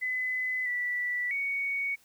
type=tone with pitch steps; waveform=sine; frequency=2016 / 1964 / 2232 Hz; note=B6 / B6 / C#7; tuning=+35 / -10 / +11 cents; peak=-28 dBFS; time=0.01-1.96 s; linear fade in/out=20 ms; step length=650 ms; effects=white hiss -63 dBFS RMS until 2.04 s